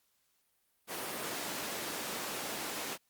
pink high-pass noise, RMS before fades -39 dBFS, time 0.87-2.98 s, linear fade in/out 50 ms, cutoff 280 Hz, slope 12 dB/octave, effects white hiss -75 dBFS RMS until 3.09 s + Opus 48 kbps

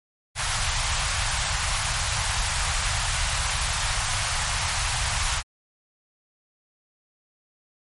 pink band-stop noise, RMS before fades -25 dBFS, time 0.35-5.43 s, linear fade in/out 50 ms, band 120 to 780 Hz, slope 24 dB/octave, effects MP3 48 kbps

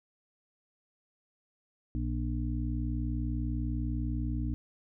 harmonic tone, 60 Hz, B1, 49 cents flat, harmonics 1 / 2 / 4 / 5, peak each -32 / -35 / -38 / -39 dBFS, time 1.95-4.54 s, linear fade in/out 0 ms, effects none

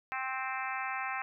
harmonic tone with a mistuned harmonic, 261.6 Hz, C4, in tune, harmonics 3 / 4 / 5 / 6 / 7 / 8 / 9 / 10, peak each -39 / -40 / -41 / -42 / -42 / -43 / -44 / -44 dBFS, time 0.12-1.22 s, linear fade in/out 0 ms, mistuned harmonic 4, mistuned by +15 cents, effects none

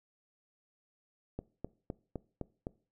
click train, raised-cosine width 2 ms, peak -24 dBFS, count 6, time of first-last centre 1.39-2.669 s, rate 3.91 Hz, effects noise-tail reverb RT60 0.4 s tail -21 dB re dry

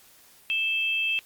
sine tone pair together, 2637 / 3189 Hz, E7 / G7, 0 / +29 cents, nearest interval minor third, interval 329 cents, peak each -24 / -30 dBFS, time 0.5-1.19 s, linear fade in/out 0 ms, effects white hiss -55 dBFS RMS until 1.25 s + Opus 48 kbps

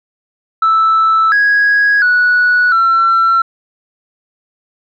sine tone with pitch steps, 1317 / 1657 / 1470 / 1349 Hz, E6 / G#6 / F#6 / E6, -2 / -4 / -12 / +40 cents, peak -6 dBFS, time 0.62-3.42 s, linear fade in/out 5 ms, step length 700 ms, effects tanh soft clip ceiling -5 dBFS

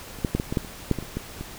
clicks, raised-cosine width 3 ms, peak -26 / -9 / -9 / -12 / -14 / -9 / -25 / -7 / -16 / -24 / -15 / -20 dBFS, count 12, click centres 0.187 / 0.248 / 0.35 / 0.399 / 0.525 / 0.572 / 0.648 / 0.913 / 0.987 / 1.026 / 1.17 / 1.41 s, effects pink hiss -41 dBFS RMS until 1.58 s

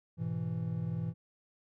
triangle chord, E major, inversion first, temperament equal, 103.83 / 123.47 / 164.81 Hz, G#2 / B2 / E3, 0 / 0 / 0 cents, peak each -37 / -36 / -33 dBFS, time 0.17-1.14 s, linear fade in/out 50 ms, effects none

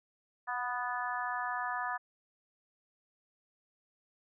harmonic tone with a mistuned harmonic, 246.9 Hz, B3, in tune, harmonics 3 / 4 / 5 / 6 / 7, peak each -39 / -38 / -39 / -43 / -39 dBFS, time 0.47-1.98 s, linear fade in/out 20 ms, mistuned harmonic 3, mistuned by -17 cents, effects none

